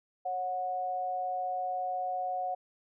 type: tone pair together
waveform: sine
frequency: 549.1 / 733 Hz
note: C#5 / F#5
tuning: -17 / -16 cents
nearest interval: perfect fourth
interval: 501 cents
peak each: -39 / -31 dBFS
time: 0.25-2.55 s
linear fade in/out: 10 ms
effects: none